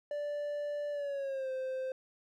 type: tone with pitch glide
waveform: triangle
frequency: 585 to 521.2 Hz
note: D5 to C5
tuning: -7 to -7 cents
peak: -32 dBFS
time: 0.11-1.92 s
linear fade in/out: 2 ms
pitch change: -200 cents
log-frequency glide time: 0.91-1.51 s
effects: none